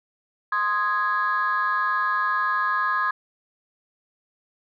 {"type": "chord", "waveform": "sine", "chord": "Ab major", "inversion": "first", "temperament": "equal", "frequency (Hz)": [1046.5, 1244.5, 1661.2], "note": ["C6", "Eb6", "Ab6"], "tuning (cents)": [0, 0, 0], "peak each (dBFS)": -24, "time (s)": [0.52, 3.11], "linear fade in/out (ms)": 5, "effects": ["tanh soft clip ceiling -14 dBFS"]}